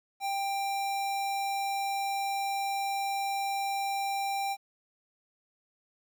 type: tone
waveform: square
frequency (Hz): 790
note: G5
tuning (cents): +13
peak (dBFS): -30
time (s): 0.2-4.57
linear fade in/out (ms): 50
effects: 11-bit